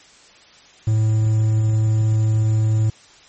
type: tone with quantisation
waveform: triangle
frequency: 109.3 Hz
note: A2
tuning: 11 cents flat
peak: -12 dBFS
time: 0.87-2.9 s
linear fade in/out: 5 ms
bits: 7
effects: white hiss -48 dBFS RMS until 3.28 s + MP3 32 kbps